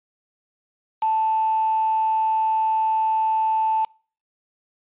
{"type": "tone with quantisation", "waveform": "sine", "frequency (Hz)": 880, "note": "A5", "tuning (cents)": 0, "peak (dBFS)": -18, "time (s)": [1.02, 3.85], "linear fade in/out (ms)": 5, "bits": 5, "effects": ["noise-tail reverb RT60 0.4 s tail -26 dB re dry", "resampled to 8000 Hz"]}